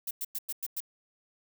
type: noise bursts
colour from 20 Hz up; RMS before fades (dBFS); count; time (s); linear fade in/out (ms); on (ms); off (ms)
violet; -34; 6; 0.07-0.804; 5; 39; 100
effects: none